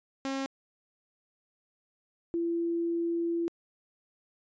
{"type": "tone pair in turn", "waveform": ["sawtooth", "sine"], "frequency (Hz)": [270, 338], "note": ["C#4", "E4"], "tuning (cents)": [-45, 43], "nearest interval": "major third", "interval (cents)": 388, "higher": "second", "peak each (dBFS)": -27, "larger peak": "neither", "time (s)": [[0.25, 0.46], [2.34, 3.48]], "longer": "second", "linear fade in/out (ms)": 0, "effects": ["resampled to 16000 Hz"]}